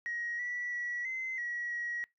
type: tone with pitch steps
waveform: sine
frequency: 1892 / 1951 / 1936 / 2061 / 1918 / 1907 Hz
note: A#6 / B6 / B6 / C7 / A#6 / A#6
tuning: +25 / -22 / -35 / -27 / +49 / +39 cents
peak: -33 dBFS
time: 0.06-2.04 s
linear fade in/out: 0 ms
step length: 330 ms
effects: noise-tail reverb RT60 0.2 s tail -25 dB re dry + tanh soft clip ceiling -29 dBFS